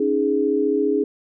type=chord; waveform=sine; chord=C# suspended second; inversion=none; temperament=just; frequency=277.2 / 311.8 / 415.8 Hz; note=C#4 / D#4 / G#4; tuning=0 / +4 / +2 cents; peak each=-23 / -23 / -19 dBFS; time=0-1.04 s; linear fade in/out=5 ms; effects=none